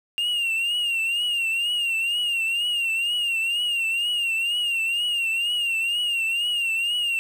triangle tone with vibrato, 2789 Hz, F7, 3 cents flat, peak -20 dBFS, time 0.18-7.19 s, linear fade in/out 0 ms, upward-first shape triangle, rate 2.1 Hz, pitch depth 94 cents each way, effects 8-bit

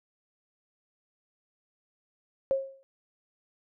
sine tone with exponential decay, 540 Hz, C#5, 45 cents flat, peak -20 dBFS, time 2.51-2.83 s, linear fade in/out 0 ms, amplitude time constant 68 ms, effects none

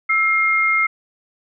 sine tone pair together, 1318.5 / 2127 Hz, E6 / C7, 0 / +28 cents, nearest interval minor sixth, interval 828 cents, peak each -20 / -15 dBFS, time 0.09-0.87 s, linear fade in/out 10 ms, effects none

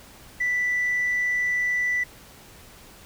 sine tone, 1975.5 Hz, B6, in tune, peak -20 dBFS, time 0.4-2.04 s, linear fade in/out 10 ms, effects tanh soft clip ceiling -18 dBFS + pink hiss -48 dBFS RMS until 3.05 s

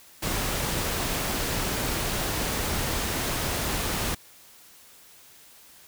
pink noise, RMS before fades -28 dBFS, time 0.22-4.15 s, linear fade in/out 10 ms, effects white hiss -52 dBFS RMS until 5.87 s

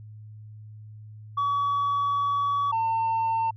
sine tone pair in turn, 1135 / 902.5 Hz, C#6 / A5, +41 / +44 cents, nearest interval major third, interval 397 cents, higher first, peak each -20 dBFS, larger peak neither, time 1.37-2.72 / 2.72-3.51 s, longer first, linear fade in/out 10 ms, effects tanh soft clip ceiling -21 dBFS + added 107 Hz sine -41 dBFS peak until 3.56 s

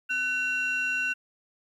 sine tone pair together, 1500 / 2738 Hz, F#6 / F7, +23 / -35 cents, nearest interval minor seventh, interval 1042 cents, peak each -26 dBFS, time 0.09-1.14 s, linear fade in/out 20 ms, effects tanh soft clip ceiling -22 dBFS + 10-bit

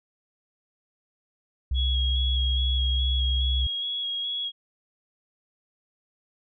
sine tone, 65.41 Hz, C2, in tune, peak -22 dBFS, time 1.71-3.67 s, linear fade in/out 5 ms
sine tone with vibrato, 3317 Hz, G#7, 3 cents flat, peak -27 dBFS, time 1.74-4.52 s, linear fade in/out 50 ms, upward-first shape square, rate 2.4 Hz, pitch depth 15 cents each way
effects none

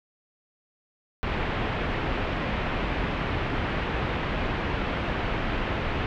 pink low-pass noise, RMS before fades -28 dBFS, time 1.23-6.06 s, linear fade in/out 0 ms, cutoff 2900 Hz, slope 24 dB/octave, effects none

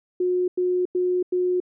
sine tone bursts, 361.8 Hz, F#4, 39 cents flat, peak -19 dBFS, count 4, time 0.2-1.602 s, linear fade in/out 5 ms, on 280 ms, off 94 ms, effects none

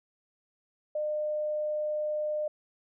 sine tone, 605 Hz, D#5, 49 cents flat, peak -28 dBFS, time 0.95-2.48 s, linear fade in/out 5 ms, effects none

